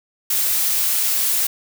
blue noise, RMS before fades -19 dBFS, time 0.3-1.47 s, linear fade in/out 5 ms, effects none

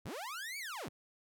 sawtooth linear two-way sweep, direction up then down, 49 to 2318 to 49 Hz, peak -37 dBFS, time 0.05-0.89 s, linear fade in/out 10 ms, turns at 0.58 s, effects none

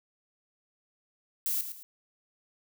violet noise with echo, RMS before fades -30 dBFS, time 1.46-1.61 s, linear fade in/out 0 ms, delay 110 ms, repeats 2, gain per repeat -9 dB, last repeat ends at 1.83 s, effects none

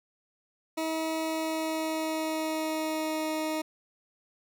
20% pulse tone with pitch glide, 320 to 312.7 Hz, D#4 to D#4, +49 to +9 cents, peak -24 dBFS, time 0.77-3.62 s, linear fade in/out 10 ms, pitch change -40 cents, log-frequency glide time 1.2-3.32 s, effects none

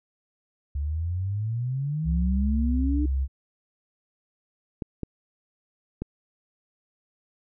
sine exponential sweep, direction up, 69.3 to 306.5 Hz, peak -25 dBFS, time 0.75-3.06 s, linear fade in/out 5 ms
sine tone, 67 Hz, C2, 42 cents sharp, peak -22 dBFS, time 2.04-3.28 s, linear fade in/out 50 ms
clicks, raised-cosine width 3 ms, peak -17 dBFS, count 3, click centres 4.822 / 5.033 / 6.02 s
effects none

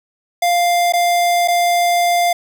square tone with dropouts, 698.5 Hz, F5, in tune, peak -13 dBFS, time 0.42-2.33 s, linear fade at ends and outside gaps 5 ms, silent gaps 0.924-0.935 / 1.477-1.482 s, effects none

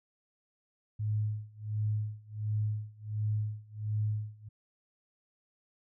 sine tone with tremolo, 106.5 Hz, G#2, 44 cents sharp, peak -27 dBFS, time 0.99-4.49 s, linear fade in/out 10 ms, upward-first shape sine, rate 1.4 Hz, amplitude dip 95%, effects none

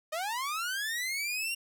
sawtooth linear sweep, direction up, 600 to 2800 Hz, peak -28 dBFS, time 0.12-1.55 s, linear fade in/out 10 ms, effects none

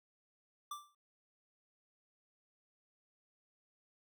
square tone with exponential decay, 1174.7 Hz, D6, in tune, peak -39 dBFS, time 0.71-0.95 s, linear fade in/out 5 ms, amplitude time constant 51 ms, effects none

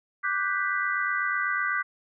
sine chord, G major seventh, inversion second, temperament equal, 1174.7 / 1480 / 1568 / 1975.5 Hz, D6 / F#6 / G6 / B6, 0 / 0 / 0 / 0 cents, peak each -30 dBFS, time 0.23-1.83 s, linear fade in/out 20 ms, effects none

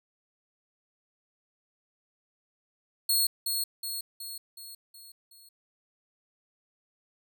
15% pulse tone with echo, 4318 Hz, C#8, 46 cents flat, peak -16 dBFS, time 3.09-3.27 s, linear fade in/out 5 ms, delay 370 ms, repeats 6, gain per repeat -5 dB, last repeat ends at 5.49 s, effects none

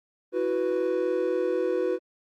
triangle chord, E suspended second, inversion none, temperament equal, 329.6 / 370 / 493.9 Hz, E4 / F#4 / B4, 0 / 0 / 0 cents, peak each -29 / -25 / -25 dBFS, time 0.32-1.99 s, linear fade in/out 50 ms, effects Opus 24 kbps

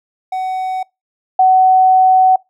triangle / sine tone pair in turn, 750 / 750 Hz, F#5 / F#5, +23 / +23 cents, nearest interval unison, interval 0 cents, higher neither, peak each -15 / -6 dBFS, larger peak second, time 0.32-0.83 / 1.39-2.36 s, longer second, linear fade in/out 5 ms, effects noise-tail reverb RT60 0.2 s tail -24 dB re dry

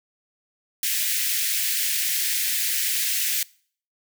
white high-pass noise, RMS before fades -24 dBFS, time 0.83-3.43 s, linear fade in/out 2 ms, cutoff 1700 Hz, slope 48 dB/octave, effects noise-tail reverb RT60 0.5 s tail -23 dB re dry

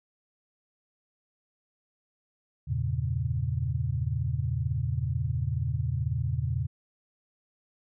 sine chord, E diminished seventh, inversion none, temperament equal, 82.41 / 98 / 116.54 / 138.59 Hz, E2 / G2 / Bb2 / Db3, 0 / 0 / 0 / 0 cents, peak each -32 / -36 / -30 / -31 dBFS, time 2.67-6.67 s, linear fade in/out 20 ms, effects none

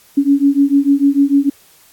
sine beating tone pair, 277.2 / 283.9 Hz, C#4 / C#4, 0 / +41 cents, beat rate 6.7 Hz, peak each -12 dBFS, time 0.17-1.5 s, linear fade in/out 10 ms, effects white hiss -48 dBFS RMS until 1.92 s + AAC 64 kbps

